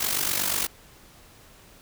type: noise with amplitude modulation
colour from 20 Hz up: white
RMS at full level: -23 dBFS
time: 0-0.67 s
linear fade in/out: 10 ms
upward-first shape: sine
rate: 48.4 Hz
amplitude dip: 70%
effects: pink hiss -52 dBFS RMS until 1.81 s